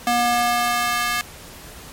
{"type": "tone with high-pass filter sweep", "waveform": "square", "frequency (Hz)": 240, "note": "B3", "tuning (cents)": -49, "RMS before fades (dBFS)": -20, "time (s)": [0.07, 1.21], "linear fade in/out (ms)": 0, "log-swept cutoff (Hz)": [510, 1500], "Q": 1.3, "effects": ["pink hiss -40 dBFS RMS until 1.92 s", "MP3 64 kbps"]}